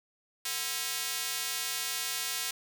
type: tone with high-pass filter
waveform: square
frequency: 147.5 Hz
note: D3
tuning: 8 cents sharp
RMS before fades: -34 dBFS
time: 0.45-2.51 s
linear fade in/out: 5 ms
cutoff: 2900 Hz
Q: 0.51
effects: none